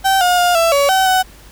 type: tone with pitch steps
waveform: 35% pulse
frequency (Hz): 773 / 716 / 708 / 666 / 564 / 762 / 749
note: G5 / F5 / F5 / E5 / C#5 / G5 / F#5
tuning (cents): -24 / +43 / +23 / +18 / +30 / -49 / +21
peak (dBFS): -9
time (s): 0.04-1.23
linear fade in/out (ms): 20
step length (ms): 170
effects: added 50 Hz sine -40 dBFS peak until 1.51 s + pink hiss -43 dBFS RMS until 1.51 s